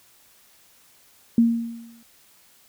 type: tone with exponential decay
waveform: sine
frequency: 231.8 Hz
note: A#3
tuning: 10 cents flat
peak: -11 dBFS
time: 1.38-2.03 s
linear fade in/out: 2 ms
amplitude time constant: 140 ms
effects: white hiss -56 dBFS RMS until 2.68 s